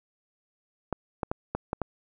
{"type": "clicks", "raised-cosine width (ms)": 1, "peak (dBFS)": -14, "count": 6, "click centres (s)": [0.927, 1.232, 1.315, 1.55, 1.731, 1.817], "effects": []}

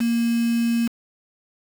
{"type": "tone with quantisation", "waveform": "sine", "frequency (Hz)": 233.1, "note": "A#3", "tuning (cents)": 0, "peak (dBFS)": -18, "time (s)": [0, 0.88], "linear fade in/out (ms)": 10, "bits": 5, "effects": []}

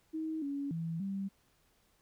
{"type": "tone with pitch steps", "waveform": "sine", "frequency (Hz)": [317, 281.4, 164.7, 195.5], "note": ["D#4", "C#4", "E3", "G3"], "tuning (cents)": [32, 26, -1, -4], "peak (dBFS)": -34, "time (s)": [0.13, 1.29], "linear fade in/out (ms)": 20, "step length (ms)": 290, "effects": ["pink hiss -71 dBFS RMS until 2.01 s"]}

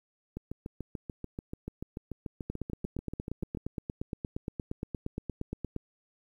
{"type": "two click trains", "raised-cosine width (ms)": 3, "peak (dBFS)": [-21, -24], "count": [29, 23], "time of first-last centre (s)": [[2.5, 5.763], [0.37, 3.572]], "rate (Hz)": [8.58, 6.87], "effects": ["10-bit"]}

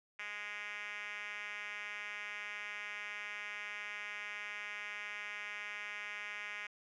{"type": "tone with band-pass filter", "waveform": "5% pulse", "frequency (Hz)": 207.2, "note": "G#3", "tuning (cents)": -4, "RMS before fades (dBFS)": -44, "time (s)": [0.19, 6.67], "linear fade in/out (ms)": 5, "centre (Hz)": 2200, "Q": 2.6, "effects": ["resampled to 22050 Hz"]}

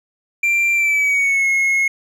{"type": "tone with pitch glide", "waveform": "triangle", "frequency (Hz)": [2364, 2168], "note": ["D7", "C#7"], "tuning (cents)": [11, -39], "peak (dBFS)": -12, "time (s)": [0.43, 1.88], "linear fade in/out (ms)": 5, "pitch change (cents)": -150, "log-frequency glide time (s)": [0.74, 1.48], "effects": []}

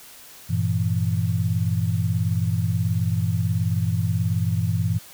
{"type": "chord", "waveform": "sine", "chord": "E diminished", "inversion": "first", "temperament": "equal", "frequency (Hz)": [98, 116.54, 164.81], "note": ["G2", "Bb2", "E3"], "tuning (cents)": [0, 0, 0], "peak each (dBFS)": [-23, -24, -25], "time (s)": [0.49, 4.99], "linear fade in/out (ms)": 20, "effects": ["white hiss -45 dBFS RMS until 5.13 s"]}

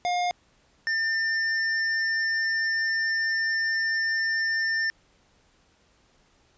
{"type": "tone pair in turn", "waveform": "square", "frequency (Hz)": [712, 1797.7], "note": ["F5", "A6"], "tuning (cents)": [33, 37], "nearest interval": "octave + major third", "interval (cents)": 1604, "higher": "second", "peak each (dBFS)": -24, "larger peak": "neither", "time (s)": [[0.05, 0.31], [0.87, 4.9]], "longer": "second", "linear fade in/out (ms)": 0, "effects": ["pink hiss -63 dBFS RMS until 6.57 s", "resampled to 16000 Hz"]}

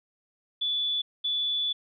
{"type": "tone bursts at uneven times", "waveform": "sine", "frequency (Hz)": 3457, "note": "A7", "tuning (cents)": -31, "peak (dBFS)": -25, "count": 2, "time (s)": [[0.61, 1.02], [1.24, 1.73]], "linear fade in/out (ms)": 10, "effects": []}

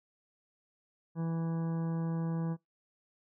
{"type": "harmonic tone", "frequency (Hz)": 164.81, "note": "E3", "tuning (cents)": 0, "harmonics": [1, 2, 3, 4, 5, 6, 7, 9, 10], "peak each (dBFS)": [-31, -43, -45, -54, -51, -52, -55, -61, -61], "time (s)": [1.15, 2.57], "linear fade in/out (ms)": 50, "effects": ["noise-tail reverb RT60 0.2 s tail -25 dB re dry"]}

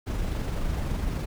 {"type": "noise with amplitude modulation", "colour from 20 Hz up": "brown", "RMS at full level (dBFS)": -27, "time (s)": [0.06, 1.26], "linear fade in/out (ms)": 20, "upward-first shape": "sine", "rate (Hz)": 23.8, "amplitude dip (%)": 30, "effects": []}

